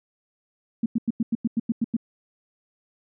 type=tone bursts; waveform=sine; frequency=228.9 Hz; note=A#3; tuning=31 cents flat; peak=-19 dBFS; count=10; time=0.83-1.967 s; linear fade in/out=5 ms; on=30 ms; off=93 ms; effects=none